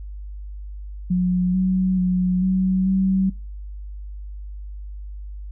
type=tone with pitch steps; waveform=sine; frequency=180.7 / 186.4 / 182.2 / 187.4 / 190.5 Hz; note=F#3 / F#3 / F#3 / F#3 / G3; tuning=-41 / +13 / -26 / +22 / -49 cents; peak=-16 dBFS; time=1.1-3.3 s; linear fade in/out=10 ms; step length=440 ms; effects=noise-tail reverb RT60 0.3 s tail -25 dB re dry + added 50 Hz sine -31 dBFS peak until 5.51 s